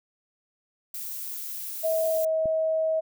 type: noise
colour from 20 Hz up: violet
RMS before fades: -35 dBFS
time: 0.94-2.25 s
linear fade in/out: 2 ms
type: tone with pitch glide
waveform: sine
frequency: 644 to 638.4 Hz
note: E5 to D#5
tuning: -41 to +44 cents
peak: -22 dBFS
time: 1.83-3.01 s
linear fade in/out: 20 ms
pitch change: -15 cents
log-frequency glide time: 2.11-2.19 s
type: click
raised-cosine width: 3 ms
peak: -25 dBFS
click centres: 2.457 s
effects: none